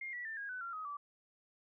sine tone with pitch steps, 2122 / 1945.9 / 1784.4 / 1636.3 / 1500.5 / 1375.9 / 1261.7 / 1157 Hz, C7 / B6 / A6 / G#6 / F#6 / F6 / D#6 / D6, +24 / -26 / +24 / -26 / +24 / -26 / +24 / -26 cents, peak -40 dBFS, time 0.01-0.97 s, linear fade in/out 5 ms, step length 120 ms, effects none

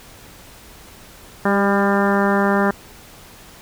harmonic tone with a mistuned harmonic, 199.8 Hz, G3, 33 cents sharp, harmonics 1 / 2 / 3 / 4 / 5 / 6 / 7 / 8 / 9, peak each -18 / -21 / -23 / -24 / -25 / -26 / -26 / -27 / -28 dBFS, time 1.45-2.71 s, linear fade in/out 5 ms, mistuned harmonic 2, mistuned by -17 cents, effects pink hiss -43 dBFS RMS until 3.61 s

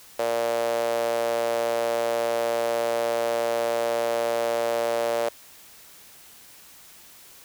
sawtooth tone with high-pass filter, 116.54 Hz, A#2, in tune, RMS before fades -25 dBFS, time 0.19-5.29 s, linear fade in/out 5 ms, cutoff 550 Hz, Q 5.8, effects white hiss -49 dBFS RMS until 7.44 s

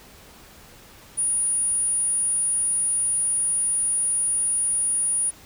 sine tone, 9660 Hz, D9, 48 cents sharp, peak -20 dBFS, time 1.17-5.31 s, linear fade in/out 20 ms, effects pink hiss -48 dBFS RMS until 5.45 s

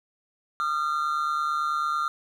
triangle tone pair together, 1217 / 1366 Hz, D#6 / F6, -39 / -39 cents, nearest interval major second, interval 200 cents, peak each -25 dBFS, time 0.6-2.08 s, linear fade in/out 0 ms, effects none

